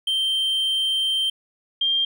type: tone pair in turn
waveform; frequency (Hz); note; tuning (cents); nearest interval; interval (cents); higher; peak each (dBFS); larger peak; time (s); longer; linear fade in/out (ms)
triangle / sine; 3136 / 3191; G7 / G7; 0 / +30; unison; 30; second; -18; neither; 0.07-1.3 / 1.81-2.05; first; 5
effects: none